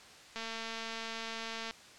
click train, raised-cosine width 0.2 ms, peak -23 dBFS, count 306, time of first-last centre 0.36-1.71 s, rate 226 Hz, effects white hiss -54 dBFS RMS until 1.98 s + low-pass 6000 Hz 12 dB/octave

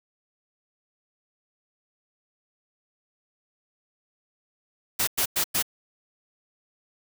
white noise bursts, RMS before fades -24 dBFS, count 4, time 4.99-5.626 s, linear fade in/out 10 ms, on 84 ms, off 100 ms, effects none

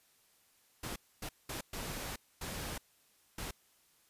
pink noise bursts at uneven times, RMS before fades -41 dBFS, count 6, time 0.83-0.96 / 1.22-1.29 / 1.49-1.61 / 1.73-2.16 / 2.41-2.78 / 3.38-3.51 s, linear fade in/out 5 ms, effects white hiss -69 dBFS RMS until 4.09 s + resampled to 32000 Hz

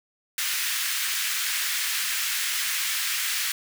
pink high-pass noise, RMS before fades -27 dBFS, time 0.38-3.52 s, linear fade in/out 2 ms, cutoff 1600 Hz, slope 24 dB/octave, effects none

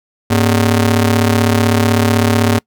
sawtooth ring-modulated tone, 167.3 Hz, E3, 26 cents sharp, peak -3 dBFS, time 0.3-2.59 s, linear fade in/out 10 ms, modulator 65.7 Hz, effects noise-tail reverb RT60 0.1 s tail -25 dB re dry

